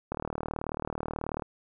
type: click train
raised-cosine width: 1 ms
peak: -18 dBFS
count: 51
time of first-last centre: 0.12-1.422 s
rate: 38.4 Hz
effects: none